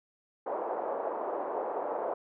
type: band-pass noise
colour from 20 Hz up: pink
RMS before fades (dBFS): -34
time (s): 0.46-2.14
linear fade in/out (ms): 5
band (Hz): 430 to 920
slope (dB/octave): 24
effects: none